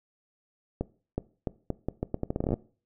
accelerating click train, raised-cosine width 2 ms, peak -15 dBFS, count 18, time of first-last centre 0.81-2.54 s, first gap 370 ms, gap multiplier 0.79, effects noise-tail reverb RT60 0.4 s tail -20 dB re dry

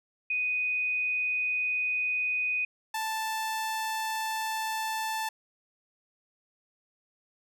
sine / sawtooth tone pair in turn, 2491 / 880.7 Hz, D#7 / A5, +1 / +1 cents, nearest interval octave + tritone, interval 1800 cents, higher first, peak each -26 dBFS, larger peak neither, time 0.3-2.65 / 2.94-5.29 s, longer neither, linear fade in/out 5 ms, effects none

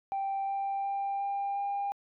sine tone with pitch steps, 784 / 788.5 / 793.1 / 797.7 / 802.3 Hz, G5 / G5 / G5 / G5 / G5, 0 / +10 / +20 / +30 / +40 cents, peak -28 dBFS, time 0.12-1.92 s, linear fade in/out 0 ms, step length 360 ms, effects tanh soft clip ceiling -27 dBFS

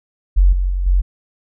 sine tone with level steps, 45.73 Hz, F#1, 20 cents flat, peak -7 / -14 / -16 / -10 dBFS, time 0.36-1.02 s, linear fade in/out 20 ms, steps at 0.52 / 0.69 / 0.86 s, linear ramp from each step 10 ms, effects none

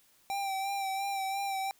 square tone with vibrato, 783 Hz, G5, 2 cents flat, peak -32 dBFS, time 0.3-1.71 s, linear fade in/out 0 ms, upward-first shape sine, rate 2.9 Hz, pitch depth 32 cents each way, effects white hiss -65 dBFS RMS until 1.79 s

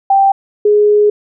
sine tone pair in turn, 784 / 417 Hz, G5 / G#4, 0 / +7 cents, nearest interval major seventh, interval 1093 cents, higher first, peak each -6 dBFS, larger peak neither, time 0.1-0.32 / 0.65-1.1 s, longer second, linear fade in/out 5 ms, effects none

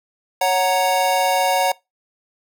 square chord, F# major, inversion second, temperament equal, 554.4 / 740 / 932.3 Hz, C#5 / F#5 / A#5, 0 / 0 / 0 cents, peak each -22 / -19 / -22 dBFS, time 0.41-1.72 s, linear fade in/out 5 ms, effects noise-tail reverb RT60 0.2 s tail -22 dB re dry

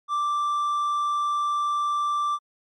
triangle tone, 1174.7 Hz, D6, in tune, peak -20 dBFS, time 0.08-2.39 s, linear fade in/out 50 ms, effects MP3 48 kbps

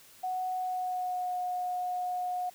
sine tone with pitch glide, 740 to 724.4 Hz, F#5 to F#5, 0 to -37 cents, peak -30 dBFS, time 0.23-2.5 s, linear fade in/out 10 ms, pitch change -37 cents, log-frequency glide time 0.52-1.38 s, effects white hiss -56 dBFS RMS until 2.54 s

